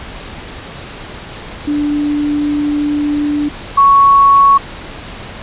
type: tone pair in turn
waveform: sine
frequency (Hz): 293.7 / 1111.2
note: D4 / C#6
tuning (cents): 0 / +4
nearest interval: octave + major seventh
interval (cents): 2304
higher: second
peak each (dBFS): -12 / -4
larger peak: second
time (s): 1.67-3.49 / 3.77-4.58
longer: first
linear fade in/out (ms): 10
effects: pink hiss -29 dBFS RMS until 5.42 s + resampled to 8000 Hz